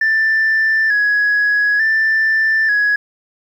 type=tone with vibrato; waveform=sine; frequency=1722 Hz; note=A6; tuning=38 cents flat; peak=-10 dBFS; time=0.01-2.96 s; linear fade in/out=5 ms; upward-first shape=square; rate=0.56 Hz; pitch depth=50 cents each way; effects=tanh soft clip ceiling -9 dBFS + 8-bit